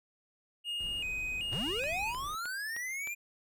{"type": "tone with vibrato", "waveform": "triangle", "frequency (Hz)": 2673, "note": "E7", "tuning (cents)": 23, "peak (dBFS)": -32, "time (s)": [0.64, 2.14], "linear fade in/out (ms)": 50, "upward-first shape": "square", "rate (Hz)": 1.3, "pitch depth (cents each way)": 110}
{"type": "noise", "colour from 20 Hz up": "brown", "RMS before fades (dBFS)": -47, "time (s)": [0.8, 2.35], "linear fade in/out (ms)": 0}
{"type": "linear sweep", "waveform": "square", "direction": "up", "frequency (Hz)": [80.1, 2435], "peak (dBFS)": -36, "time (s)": [1.51, 3.15], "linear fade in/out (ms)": 20}
{"type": "click train", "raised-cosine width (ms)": 0.3, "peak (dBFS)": -29, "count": 6, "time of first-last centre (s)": [1.53, 3.073], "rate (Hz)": 3.24}
{"effects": []}